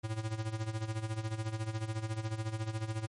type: tone with tremolo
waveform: square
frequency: 110 Hz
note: A2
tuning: in tune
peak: -32 dBFS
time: 0.03-3.07 s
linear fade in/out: 20 ms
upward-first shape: sine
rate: 14 Hz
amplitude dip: 75%
effects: MP3 48 kbps